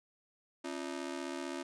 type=ring-modulated tone; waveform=sawtooth; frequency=308.1 Hz; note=D#4; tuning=17 cents flat; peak=-31 dBFS; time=0.64-1.63 s; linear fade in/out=10 ms; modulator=37.8 Hz; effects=resampled to 22050 Hz